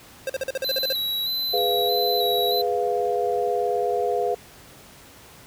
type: tone bursts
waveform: square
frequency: 531 Hz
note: C5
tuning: 25 cents sharp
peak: -24 dBFS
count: 10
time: 0.27-0.926 s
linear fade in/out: 2 ms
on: 26 ms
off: 44 ms
type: tone with vibrato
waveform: square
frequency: 3959 Hz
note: B7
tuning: 3 cents sharp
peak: -24 dBFS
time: 0.64-2.62 s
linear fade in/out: 10 ms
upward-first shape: square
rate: 1.6 Hz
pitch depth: 31 cents each way
type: chord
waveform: sine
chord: F diminished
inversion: first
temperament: equal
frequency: 415.3 / 493.9 / 698.5 Hz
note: Ab4 / Cb5 / F5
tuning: 0 / 0 / 0 cents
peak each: -25 dBFS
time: 1.53-4.35 s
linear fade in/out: 10 ms
effects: pink hiss -47 dBFS RMS until 5.46 s + high-pass 60 Hz 12 dB/octave